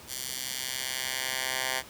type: tone with high-pass filter sweep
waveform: 10% pulse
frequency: 130.2 Hz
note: C3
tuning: 8 cents flat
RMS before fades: -33 dBFS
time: 0.07-1.83 s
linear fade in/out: 50 ms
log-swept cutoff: 5000 to 1200 Hz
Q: 0.72
effects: pink hiss -48 dBFS RMS until 1.89 s + high-pass 80 Hz 12 dB/octave